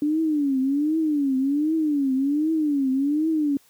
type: tone with vibrato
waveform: sine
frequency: 290 Hz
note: D4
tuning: 22 cents flat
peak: -19 dBFS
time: 0.02-3.57 s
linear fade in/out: 2 ms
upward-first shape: triangle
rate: 1.3 Hz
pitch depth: 200 cents each way
effects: white hiss -58 dBFS RMS until 3.69 s + high-pass 60 Hz 12 dB/octave